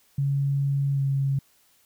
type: tone with pitch glide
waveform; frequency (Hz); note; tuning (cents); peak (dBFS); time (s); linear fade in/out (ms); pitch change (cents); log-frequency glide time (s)
sine; 139.5 to 137.26; C#3 to C#3; +11 to -17; -21; 0.18-1.39; 5; -28; 0.93-1.01
effects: white hiss -62 dBFS RMS until 1.85 s